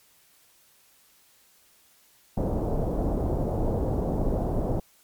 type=low-pass noise; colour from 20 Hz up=pink; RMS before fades=-26 dBFS; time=2.37-4.8 s; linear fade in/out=5 ms; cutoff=710 Hz; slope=24 dB/octave; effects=white hiss -60 dBFS RMS until 5.03 s + MP3 96 kbps